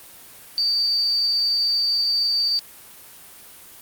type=tone with amplitude modulation; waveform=sine; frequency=4620 Hz; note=D8; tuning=29 cents flat; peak=-15 dBFS; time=0.58-2.59 s; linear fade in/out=0 ms; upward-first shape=sine; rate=227 Hz; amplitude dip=60%; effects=white hiss -44 dBFS RMS until 3.81 s + Opus 32 kbps